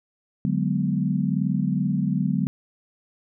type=chord; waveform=sine; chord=G# half-diminished seventh; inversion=second; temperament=equal; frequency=146.83 / 185 / 207.7 / 246.9 Hz; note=D3 / F#3 / G#3 / B3; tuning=0 / 0 / 0 / 0 cents; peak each=-26 / -24 / -27 / -28 dBFS; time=0.45-2.47 s; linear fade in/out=0 ms; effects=none